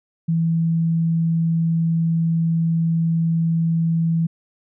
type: tone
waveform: sine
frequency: 164.81 Hz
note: E3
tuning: in tune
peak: -16 dBFS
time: 0.28-4.27 s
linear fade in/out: 10 ms
effects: none